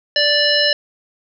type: harmonic tone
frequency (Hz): 586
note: D5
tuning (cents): -4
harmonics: 1 / 3 / 5 / 7 / 9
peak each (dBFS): -19 / -19 / -19 / -19 / -19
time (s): 0.16-0.73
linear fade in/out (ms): 2
effects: none